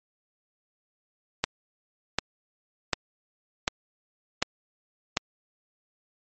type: click train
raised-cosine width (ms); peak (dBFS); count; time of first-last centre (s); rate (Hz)
0.2; -5; 6; 1.44-5.171; 1.34
effects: MP3 32 kbps